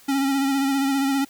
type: tone with vibrato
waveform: square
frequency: 273.7 Hz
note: C#4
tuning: 22 cents flat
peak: -20 dBFS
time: 0.08-1.25 s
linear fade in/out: 10 ms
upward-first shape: sine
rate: 15 Hz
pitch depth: 35 cents each way
effects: white hiss -51 dBFS RMS until 1.29 s